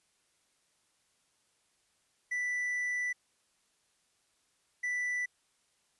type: tone bursts at uneven times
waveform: triangle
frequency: 1976 Hz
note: B6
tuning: in tune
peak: -29 dBFS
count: 2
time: 2.31-3.13 / 4.83-5.26 s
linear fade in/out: 10 ms
effects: white hiss -73 dBFS RMS until 5.99 s + resampled to 24000 Hz